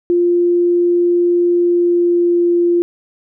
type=tone with pitch glide; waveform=sine; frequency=349.2 to 346.6 Hz; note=F4 to F4; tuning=0 to -13 cents; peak=-10 dBFS; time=0.1-2.82 s; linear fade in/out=0 ms; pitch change=-13 cents; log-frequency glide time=1.54-2.55 s; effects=none